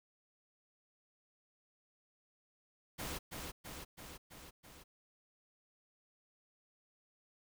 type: noise with echo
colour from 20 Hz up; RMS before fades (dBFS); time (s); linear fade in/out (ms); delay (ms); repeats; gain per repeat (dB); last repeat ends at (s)
pink; -42; 2.98-3.19; 20; 330; 5; -3; 4.84
effects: none